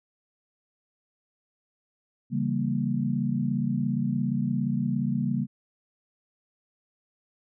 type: chord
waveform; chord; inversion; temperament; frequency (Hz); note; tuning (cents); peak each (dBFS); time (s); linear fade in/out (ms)
sine; C# diminished seventh; none; equal; 138.59 / 164.81 / 196 / 233.1; C#3 / E3 / G3 / Bb3; 0 / 0 / 0 / 0; -29 / -34 / -29 / -28; 2.3-5.47; 50
effects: none